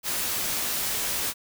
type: noise with comb filter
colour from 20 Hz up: white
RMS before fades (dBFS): -28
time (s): 0.03-1.34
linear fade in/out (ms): 50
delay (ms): 15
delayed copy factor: -0.5
effects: none